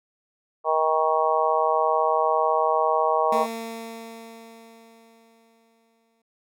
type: harmonic tone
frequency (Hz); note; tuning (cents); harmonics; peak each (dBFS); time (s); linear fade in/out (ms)
158; D#3; +27; 3 / 4 / 5 / 6 / 7; -26 / -24 / -25 / -26 / -25; 0.64-3.47; 50
type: tone with exponential decay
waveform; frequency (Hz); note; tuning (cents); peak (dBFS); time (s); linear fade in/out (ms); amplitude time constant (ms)
15% pulse; 227.5; A#3; -42; -21; 3.32-6.22; 5; 630
effects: none